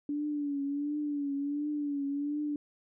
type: tone with vibrato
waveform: sine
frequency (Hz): 288.5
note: D4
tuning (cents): -31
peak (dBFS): -30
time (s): 0.09-2.56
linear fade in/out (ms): 2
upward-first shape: triangle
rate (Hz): 1.4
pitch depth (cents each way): 65
effects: none